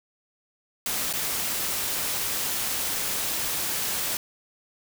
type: noise with dropouts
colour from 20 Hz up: white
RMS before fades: -28 dBFS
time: 0.86-4.17 s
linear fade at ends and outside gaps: 1 ms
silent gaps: 1.128-1.136 s
effects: none